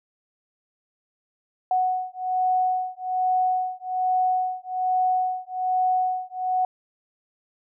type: beating tone pair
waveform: sine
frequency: 739 / 740.2 Hz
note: F#5 / F#5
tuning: -2 / 0 cents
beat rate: 1.2 Hz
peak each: -24 dBFS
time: 1.71-6.65 s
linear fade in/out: 2 ms
effects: none